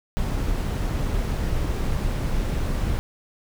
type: noise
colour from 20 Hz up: brown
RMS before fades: -24 dBFS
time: 0.17-2.99 s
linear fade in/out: 0 ms
effects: none